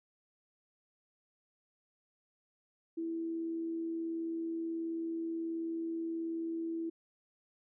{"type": "tone with amplitude modulation", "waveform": "sine", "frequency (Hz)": 329.6, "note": "E4", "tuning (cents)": 0, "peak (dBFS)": -33, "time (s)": [2.97, 6.9], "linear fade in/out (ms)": 10, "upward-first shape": "sine", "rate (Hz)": 78.6, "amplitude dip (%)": 25, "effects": []}